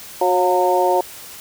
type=harmonic tone with a mistuned harmonic; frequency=182.2 Hz; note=F#3; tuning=26 cents flat; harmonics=2 / 3 / 4 / 5; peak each=-19 / -19 / -19 / -19 dBFS; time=0.21-1.01 s; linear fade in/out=5 ms; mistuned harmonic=4; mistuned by=-36 cents; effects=white hiss -37 dBFS RMS until 1.4 s